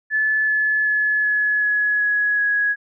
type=tone with pitch steps; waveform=sine; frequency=1732 / 1721 / 1710.1 / 1699.3 / 1688.5 / 1677.8 / 1667.2 Hz; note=A6 / A6 / A6 / G#6 / G#6 / G#6 / G#6; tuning=-28 / -39 / -50 / +39 / +28 / +17 / +6 cents; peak=-16 dBFS; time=0.1-2.76 s; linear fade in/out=50 ms; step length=380 ms; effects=none